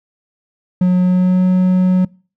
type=tone with pitch glide; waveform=triangle; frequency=181.4 to 183.93 Hz; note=F#3 to F#3; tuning=-34 to -10 cents; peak=-7 dBFS; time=0.81-2.05 s; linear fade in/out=5 ms; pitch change=+24 cents; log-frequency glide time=1.01-1.43 s; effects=noise-tail reverb RT60 0.4 s tail -25 dB re dry